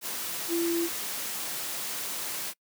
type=tone in noise; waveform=sine; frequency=338.3 Hz; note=E4; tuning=45 cents sharp; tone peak=-25 dBFS; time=0.48-0.89 s; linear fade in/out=50 ms; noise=white; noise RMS=-34 dBFS; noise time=0.01-2.54 s; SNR=+6 dB; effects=noise-tail reverb RT60 0.1 s tail -25 dB re dry + high-pass 150 Hz 12 dB/octave

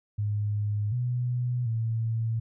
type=tone with pitch steps; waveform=sine; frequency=104.2 / 123.2 / 113.3 Hz; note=G#2 / B2 / A#2; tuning=+6 / -4 / -49 cents; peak=-25 dBFS; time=0.18-2.4 s; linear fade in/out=10 ms; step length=740 ms; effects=none

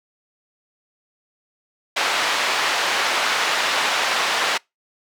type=band-pass noise; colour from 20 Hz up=pink; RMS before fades=-21 dBFS; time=1.96-4.58 s; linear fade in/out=10 ms; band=830 to 4400 Hz; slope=12 dB/octave; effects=noise-tail reverb RT60 0.2 s tail -26 dB re dry

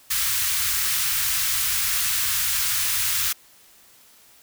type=band-stop noise; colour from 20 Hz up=white; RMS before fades=-23 dBFS; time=0.1-3.33 s; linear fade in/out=10 ms; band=120 to 1200 Hz; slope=24 dB/octave; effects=white hiss -53 dBFS RMS until 4.42 s

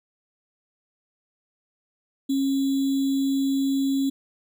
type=tone with sample-and-hold; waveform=sine; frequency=272.5 Hz; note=C#4; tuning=29 cents flat; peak=-20 dBFS; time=2.29-4.1 s; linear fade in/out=10 ms; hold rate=3675 Hz; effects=none

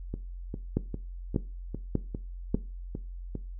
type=two click trains; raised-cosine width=3 ms; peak=-12 / -21 dBFS; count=4 / 9; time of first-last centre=0.77-2.545 / 0.14-3.353 s; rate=1.69 / 2.49 Hz; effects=noise-tail reverb RT60 0.3 s tail -18 dB re dry + added 44 Hz sine -37 dBFS peak until 3.59 s

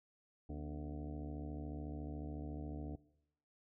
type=harmonic tone with a mistuned harmonic; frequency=74 Hz; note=D2; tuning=14 cents sharp; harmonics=1 / 2 / 3 / 4 / 5 / 6 / 7 / 8 / 9 / 10; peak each=-45 / -49 / -52 / -48 / -61 / -55 / -61 / -63 / -59 / -60 dBFS; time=0.49-2.96 s; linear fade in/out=5 ms; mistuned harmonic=3; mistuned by=+110 cents; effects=noise-tail reverb RT60 0.8 s tail -20 dB re dry

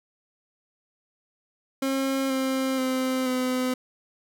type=tone with pitch steps; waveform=30% pulse; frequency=269.1 / 264.2 / 259.3 / 254.6 Hz; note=C4 / C4 / C4 / C4; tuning=+49 / +17 / -15 / -47 cents; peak=-21 dBFS; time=1.82-3.74 s; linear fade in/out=5 ms; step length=480 ms; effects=none

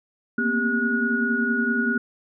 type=tone cluster; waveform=sine; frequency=228.1 / 238.7 / 263.4 / 398 / 1452 Hz; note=A#3 / A#3 / C4 / G4 / F#6; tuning=-37 / +41 / +12 / +26 / -33 cents; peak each=-30 / -24 / -32 / -31 / -23 dBFS; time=0.38-1.98 s; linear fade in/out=5 ms; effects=none

